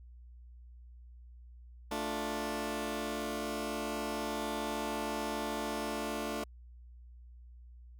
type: chord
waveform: 15% pulse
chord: D minor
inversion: second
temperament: just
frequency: 220.2 / 293.7 / 352.4 Hz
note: A3 / D4 / F4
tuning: +2 / 0 / +16 cents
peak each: -32 / -32 / -35 dBFS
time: 1.91-6.44 s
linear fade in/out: 5 ms
effects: added 60 Hz sine -50 dBFS peak until 7.99 s